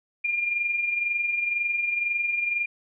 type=tone with amplitude modulation; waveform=sine; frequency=2405 Hz; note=D7; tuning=41 cents sharp; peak=-21 dBFS; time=0.24-2.66 s; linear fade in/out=10 ms; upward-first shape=sine; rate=22 Hz; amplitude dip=50%; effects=none